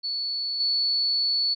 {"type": "tone with level steps", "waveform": "sine", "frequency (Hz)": 4435, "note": "C#8", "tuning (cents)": 0, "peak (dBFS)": [-26, -21], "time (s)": [0.03, 1.55], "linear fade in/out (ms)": 20, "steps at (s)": 0.6, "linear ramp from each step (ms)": 2, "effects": []}